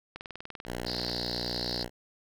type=click train; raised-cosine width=0.3 ms; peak=-24 dBFS; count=20; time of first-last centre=0.16-1.091 s; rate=20.4 Hz
type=tone; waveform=5% pulse; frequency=60.3 Hz; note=B1; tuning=41 cents flat; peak=-23 dBFS; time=0.65-1.9 s; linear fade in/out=50 ms
type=band-pass noise; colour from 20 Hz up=pink; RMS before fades=-36 dBFS; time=0.86-1.84 s; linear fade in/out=10 ms; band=4000 to 5000 Hz; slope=96 dB/octave
effects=none